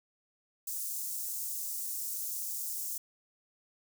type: high-pass noise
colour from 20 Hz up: white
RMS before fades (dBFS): -37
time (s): 0.67-2.98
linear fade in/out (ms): 5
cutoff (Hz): 6300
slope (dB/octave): 24
effects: none